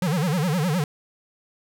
square tone with vibrato, 164.81 Hz, E3, in tune, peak -21 dBFS, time 0.02-0.84 s, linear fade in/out 2 ms, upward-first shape sine, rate 9.7 Hz, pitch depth 240 cents each way, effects none

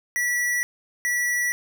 square tone pair in turn, 1948 / 1948 Hz, B6 / B6, -24 / -24 cents, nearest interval unison, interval 0 cents, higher neither, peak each -22 dBFS, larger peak neither, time 0.16-0.63 / 1.05-1.52 s, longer neither, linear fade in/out 0 ms, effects none

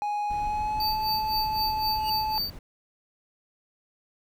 triangle tone with pitch glide, 830.6 to 865.9 Hz, G#5 to A5, 0 to -28 cents, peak -24 dBFS, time 0.02-2.38 s, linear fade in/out 0 ms, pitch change +72 cents, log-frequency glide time 0.35-0.98 s
brown noise, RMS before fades -39 dBFS, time 0.3-2.59 s, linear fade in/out 5 ms
square tone with tremolo, 4600 Hz, D8, 37 cents flat, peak -26 dBFS, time 0.8-2.5 s, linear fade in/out 2 ms, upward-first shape sine, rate 3.9 Hz, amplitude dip 85%
45% pulse tone with exponential growth, 2871 Hz, F7, 47 cents sharp, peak -33 dBFS, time 1.92-2.1 s, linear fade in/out 5 ms, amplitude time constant 37 ms
effects none

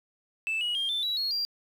sine tone with pitch steps, 2637 / 2909 / 3209 / 3540 / 3906 / 4309 / 4753 Hz, E7 / F#7 / G7 / A7 / B7 / C#8 / D8, 0 / -30 / +40 / +10 / -20 / -50 / +20 cents, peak -25 dBFS, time 0.47-1.45 s, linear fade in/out 0 ms, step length 140 ms, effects tanh soft clip ceiling -24 dBFS + 9-bit

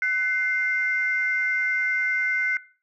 sine tone pair together, 1500 / 2095 Hz, F#6 / C7, +23 / +2 cents, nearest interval tritone, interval 579 cents, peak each -23 dBFS, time 0.02-2.57 s, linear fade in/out 2 ms, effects noise-tail reverb RT60 0.4 s tail -20 dB re dry + tanh soft clip ceiling -13 dBFS

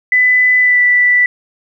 sine tone with pitch glide, 2000 to 1972.5 Hz, B6 to B6, +21 to -3 cents, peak -7 dBFS, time 0.12-1.26 s, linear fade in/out 2 ms, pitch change -24 cents, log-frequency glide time 0.6-0.8 s, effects 8-bit

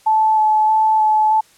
sine tone with vibrato, 867 Hz, A5, 26 cents flat, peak -11 dBFS, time 0.06-1.41 s, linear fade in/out 10 ms, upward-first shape square, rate 1.6 Hz, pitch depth 11 cents each way, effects white hiss -51 dBFS RMS until 1.57 s + low-pass 10000 Hz 12 dB/octave

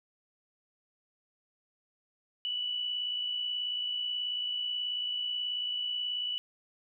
sine tone with amplitude modulation, 2960 Hz, F#7, in tune, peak -29 dBFS, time 2.45-6.38 s, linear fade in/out 0 ms, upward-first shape sine, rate 58.4 Hz, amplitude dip 40%, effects none

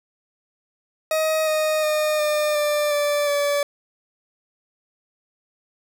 40% pulse tone with pitch steps, 630 / 620.6 / 611.4 / 602.2 / 593.3 / 584.4 / 575.7 Hz, D#5 / D#5 / D#5 / D5 / D5 / D5 / D5, +21 / -5 / -30 / +43 / +18 / -9 / -35 cents, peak -18 dBFS, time 1.11-3.63 s, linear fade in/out 2 ms, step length 360 ms, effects none

